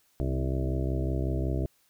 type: harmonic tone with a mistuned harmonic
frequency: 65.41 Hz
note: C2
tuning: in tune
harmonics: 1 / 2 / 3 / 4 / 5 / 6 / 7 / 8 / 9 / 10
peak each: -29 / -31 / -42 / -38 / -36 / -38 / -44 / -52 / -42 / -42 dBFS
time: 0.2-1.66 s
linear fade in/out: 0 ms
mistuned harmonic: 4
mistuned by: -20 cents
effects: white hiss -67 dBFS RMS until 1.89 s